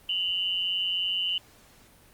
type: tone pair together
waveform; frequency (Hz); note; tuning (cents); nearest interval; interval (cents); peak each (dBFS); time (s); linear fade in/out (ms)
sine; 2822 / 3005; F7 / F#7; +17 / +26; minor second; 109; -30 / -27; 0.09-1.38; 2
effects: pink hiss -56 dBFS RMS until 2.13 s + Opus 32 kbps